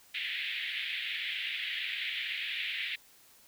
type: band-pass noise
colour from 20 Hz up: pink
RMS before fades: -36 dBFS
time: 0.14-2.96 s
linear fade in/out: 10 ms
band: 1900 to 3600 Hz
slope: 48 dB/octave
effects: white hiss -60 dBFS RMS until 3.47 s